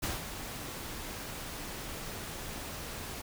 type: noise with ADSR envelope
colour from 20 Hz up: pink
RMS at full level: -33 dBFS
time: 0.02-3.22 s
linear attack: 17 ms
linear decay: 170 ms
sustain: -8 dB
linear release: 11 ms
effects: none